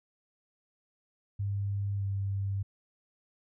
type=tone with pitch glide; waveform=sine; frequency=100.1 to 98.49 Hz; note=G2 to G2; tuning=+37 to +9 cents; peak=-29 dBFS; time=1.39-2.63 s; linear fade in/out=10 ms; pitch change=-28 cents; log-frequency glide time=1.96-2.04 s; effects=none